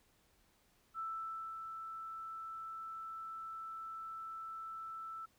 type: tone with ADSR envelope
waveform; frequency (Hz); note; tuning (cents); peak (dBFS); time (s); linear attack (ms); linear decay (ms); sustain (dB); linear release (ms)
sine; 1323; E6; +6; -38; 0.94-5.26; 49; 570; -5; 11
effects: pink hiss -72 dBFS RMS until 5.38 s

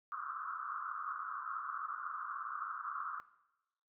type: band-pass noise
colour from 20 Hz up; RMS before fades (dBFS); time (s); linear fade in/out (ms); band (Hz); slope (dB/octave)
white; -42; 0.12-3.2; 0; 1100 to 1400; 96
effects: noise-tail reverb RT60 0.9 s tail -17 dB re dry

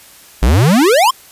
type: exponential sweep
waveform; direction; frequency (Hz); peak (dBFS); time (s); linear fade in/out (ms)
square; up; 50.3 to 1108.7; -8; 0.42-1.11; 10
effects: white hiss -41 dBFS RMS until 1.31 s + resampled to 32000 Hz

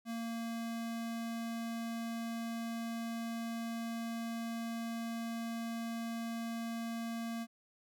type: tone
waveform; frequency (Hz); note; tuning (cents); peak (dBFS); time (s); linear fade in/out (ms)
square; 230; A#3; -23; -38; 0.05-7.47; 50
effects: none

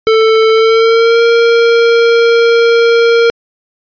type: tone with pitch glide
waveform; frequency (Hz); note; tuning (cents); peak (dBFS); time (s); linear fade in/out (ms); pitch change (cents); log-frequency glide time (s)
square; 443 to 465; A4 to A#4; +12 to -4; -6; 0.07-3.3; 0; +84; 0.51-1.22
effects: resampled to 11025 Hz

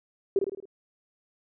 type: tone with echo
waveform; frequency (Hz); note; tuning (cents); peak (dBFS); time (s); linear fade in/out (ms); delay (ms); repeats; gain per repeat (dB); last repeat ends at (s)
sine; 392; G4; 0; -18; 0.36-0.39; 2; 53; 5; -5; 0.655
effects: none

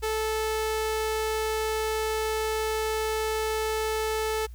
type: tone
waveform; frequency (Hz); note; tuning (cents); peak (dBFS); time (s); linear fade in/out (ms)
sawtooth; 436.8; A4; -13; -22; 0.02-4.47; 20
effects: added 60 Hz sine -39 dBFS peak until 4.54 s + white hiss -63 dBFS RMS until 4.54 s

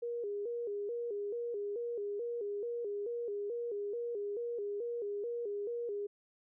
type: tone with vibrato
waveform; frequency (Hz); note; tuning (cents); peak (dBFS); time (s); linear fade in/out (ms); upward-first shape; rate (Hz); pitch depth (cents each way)
sine; 440; A4; 0; -35; 0.02-6.07; 10; square; 2.3; 130
effects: none

